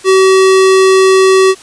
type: tone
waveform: square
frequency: 380.3 Hz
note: F#4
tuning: 48 cents sharp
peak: -5 dBFS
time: 0.04-1.55 s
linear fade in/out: 50 ms
effects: white hiss -36 dBFS RMS until 1.62 s + resampled to 22050 Hz